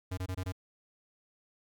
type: tone bursts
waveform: square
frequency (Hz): 92.5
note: F#2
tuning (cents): 0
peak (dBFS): -34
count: 5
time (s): 0.11-0.523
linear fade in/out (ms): 10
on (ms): 65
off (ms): 22
effects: 12-bit